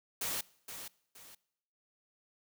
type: noise with echo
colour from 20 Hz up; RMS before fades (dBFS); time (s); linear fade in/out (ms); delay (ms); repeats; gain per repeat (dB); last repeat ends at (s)
white; -36; 0.21-0.41; 5; 470; 2; -9; 1.35
effects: noise-tail reverb RT60 0.8 s tail -23 dB re dry